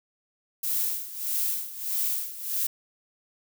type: noise with tremolo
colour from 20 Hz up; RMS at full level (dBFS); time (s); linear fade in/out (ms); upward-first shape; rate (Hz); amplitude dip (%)
violet; -26; 0.63-2.67; 5; sine; 1.6; 80
effects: none